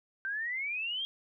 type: exponential sweep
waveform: sine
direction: up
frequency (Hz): 1544 to 3271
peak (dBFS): -32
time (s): 0.25-1.05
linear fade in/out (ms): 0
effects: none